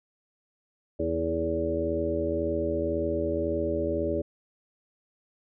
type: harmonic tone with a mistuned harmonic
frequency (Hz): 81.9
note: E2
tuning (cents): -11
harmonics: 1 / 2 / 3 / 4 / 5 / 6 / 7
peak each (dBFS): -34 / -41 / -36 / -31 / -31 / -42 / -30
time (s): 0.99-4.22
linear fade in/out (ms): 10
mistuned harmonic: 5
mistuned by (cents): +32
effects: none